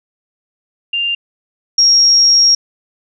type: tone pair in turn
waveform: sine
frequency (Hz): 2794 / 5588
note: F7 / F8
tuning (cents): 0 / 0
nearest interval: octave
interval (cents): 1200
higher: second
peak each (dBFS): -14 / -6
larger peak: second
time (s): 0.93-1.15 / 1.78-2.55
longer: second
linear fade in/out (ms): 5
effects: none